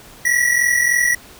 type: tone pair together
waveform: square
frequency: 1901.7 / 1945 Hz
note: A#6 / B6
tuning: +34 / -27 cents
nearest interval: unison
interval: 39 cents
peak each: -19 / -16 dBFS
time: 0.25-1.15 s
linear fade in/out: 5 ms
effects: pink hiss -42 dBFS RMS until 1.39 s